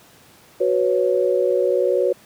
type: chord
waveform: sine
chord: F# suspended fourth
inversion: none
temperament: equal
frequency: 370 / 493.9 / 554.4 Hz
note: F#4 / B4 / C#5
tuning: 0 / 0 / 0 cents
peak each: -20 dBFS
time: 0.6-2.13 s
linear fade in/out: 10 ms
effects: pink hiss -50 dBFS RMS until 2.25 s + high-pass 100 Hz 12 dB/octave